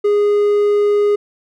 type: tone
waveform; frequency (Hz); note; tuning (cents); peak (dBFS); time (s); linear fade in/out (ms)
triangle; 412.4; G#4; -12; -9; 0.04-1.16; 10
effects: none